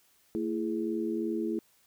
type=tone cluster; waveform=sine; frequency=225.3 / 334.6 / 417.4 Hz; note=A3 / E4 / G#4; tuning=+41 / +26 / +9 cents; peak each=-34 / -31 / -36 dBFS; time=0.35-1.59 s; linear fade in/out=0 ms; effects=white hiss -66 dBFS RMS until 1.86 s